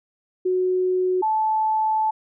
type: tone pair in turn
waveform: sine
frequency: 368.1 / 871.5 Hz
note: F#4 / A5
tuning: -9 / -17 cents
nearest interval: octave + minor third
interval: 1492 cents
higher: second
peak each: -18 dBFS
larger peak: neither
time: 0.45-1.22 / 1.22-2.11 s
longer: second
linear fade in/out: 10 ms
effects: none